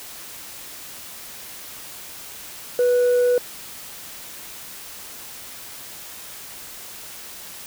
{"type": "tone", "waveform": "sine", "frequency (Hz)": 491.1, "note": "B4", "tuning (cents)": -10, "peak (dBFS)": -12, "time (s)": [2.79, 3.38], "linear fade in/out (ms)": 2, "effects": ["tanh soft clip ceiling -14 dBFS", "white hiss -38 dBFS RMS until 7.66 s"]}